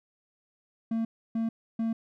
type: tone bursts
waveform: triangle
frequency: 226.3 Hz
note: A3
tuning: 49 cents sharp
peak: -24 dBFS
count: 3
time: 0.91-1.93 s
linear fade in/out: 5 ms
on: 140 ms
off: 300 ms
effects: none